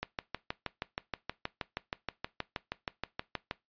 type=click train; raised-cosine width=0.3 ms; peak=-17 dBFS; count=23; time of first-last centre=0.03-3.511 s; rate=6.32 Hz; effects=noise-tail reverb RT60 0.2 s tail -20 dB re dry + resampled to 11025 Hz